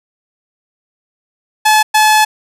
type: tone bursts at uneven times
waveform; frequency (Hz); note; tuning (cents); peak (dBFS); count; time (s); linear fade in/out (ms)
sawtooth; 860; A5; -40; -3; 2; 1.65-1.83 / 1.94-2.25; 10
effects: resampled to 32000 Hz + 7-bit